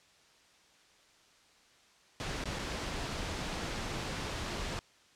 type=noise with dropouts; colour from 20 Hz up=pink; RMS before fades=-37 dBFS; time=2.2-4.79 s; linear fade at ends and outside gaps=0 ms; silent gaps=2.439-2.456 / 2.587-2.591 s; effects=white hiss -63 dBFS RMS until 5.15 s + low-pass 6000 Hz 12 dB/octave